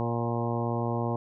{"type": "harmonic tone with a mistuned harmonic", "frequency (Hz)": 117.9, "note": "A#2", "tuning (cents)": 20, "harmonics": [1, 2, 3, 4, 5, 6, 7, 8, 9], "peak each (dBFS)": [-30, -33, -35, -36, -37, -38, -38, -39, -40], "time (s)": [0, 1.16], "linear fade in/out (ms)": 0, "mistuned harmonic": 5, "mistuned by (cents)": -17, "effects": []}